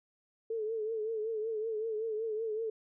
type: tone with vibrato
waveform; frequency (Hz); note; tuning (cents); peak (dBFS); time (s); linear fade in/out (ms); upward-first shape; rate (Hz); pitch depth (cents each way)
sine; 440; A4; 0; -32; 0.5-2.7; 5; triangle; 5.3; 80
effects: none